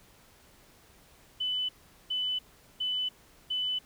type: tone bursts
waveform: sine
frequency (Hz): 3002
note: F#7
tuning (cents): +24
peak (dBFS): -28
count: 4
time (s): 1.4-3.79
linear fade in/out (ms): 10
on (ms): 290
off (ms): 410
effects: pink hiss -59 dBFS RMS until 3.85 s